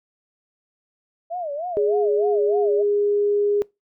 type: tone with vibrato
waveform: sine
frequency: 642 Hz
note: E5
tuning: 46 cents flat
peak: -25 dBFS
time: 1.3-2.83 s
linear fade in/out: 20 ms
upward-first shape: sine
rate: 3.3 Hz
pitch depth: 220 cents each way
type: tone with pitch glide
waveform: sine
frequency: 415.3 to 410.5 Hz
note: G#4 to G#4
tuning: 0 to -20 cents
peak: -17 dBFS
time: 1.77-3.62 s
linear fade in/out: 0 ms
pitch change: -20 cents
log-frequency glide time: 2.14-2.84 s
effects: noise-tail reverb RT60 0.2 s tail -23 dB re dry